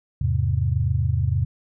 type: chord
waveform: sine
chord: E augmented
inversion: none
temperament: equal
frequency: 82.41 / 103.83 / 130.81 Hz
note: E2 / G#2 / B#2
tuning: 0 / 0 / 0 cents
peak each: -23 dBFS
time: 0.21-1.45 s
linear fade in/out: 5 ms
effects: none